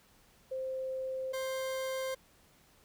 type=tone pair in turn; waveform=sine / 40% pulse; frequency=523.3 / 525.6 Hz; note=C5 / C5; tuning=0 / +8 cents; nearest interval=unison; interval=8 cents; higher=second; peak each=-34 / -33 dBFS; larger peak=second; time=0.51-1.33 / 1.33-2.15 s; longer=neither; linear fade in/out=10 ms; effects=pink hiss -64 dBFS RMS until 2.84 s